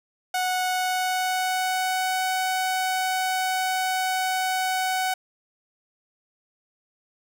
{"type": "tone with pitch glide", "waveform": "sawtooth", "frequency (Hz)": [737, 748.2], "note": ["F#5", "F#5"], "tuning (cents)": [-7, 19], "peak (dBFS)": -19, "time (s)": [0.34, 5.14], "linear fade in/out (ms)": 5, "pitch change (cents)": 26, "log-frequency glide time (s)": [0.65, 2.24], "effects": []}